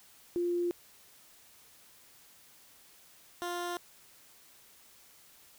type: tone pair in turn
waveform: sine / 15% pulse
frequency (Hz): 349.2 / 350.6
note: F4 / F4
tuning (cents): 0 / +7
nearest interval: unison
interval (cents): 7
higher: second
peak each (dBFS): -28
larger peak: neither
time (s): 0.36-0.71 / 3.42-3.77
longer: neither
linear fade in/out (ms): 0
effects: white hiss -59 dBFS RMS until 5.58 s